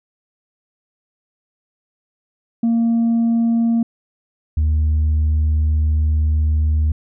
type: tone pair in turn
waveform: sine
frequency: 231 / 76.92 Hz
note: A#3 / D#2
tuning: -16 / -19 cents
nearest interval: octave + perfect fifth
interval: 1903 cents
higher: first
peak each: -11 dBFS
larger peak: neither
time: 2.63-3.83 / 4.57-6.92 s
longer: second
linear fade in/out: 5 ms
effects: tanh soft clip ceiling -12 dBFS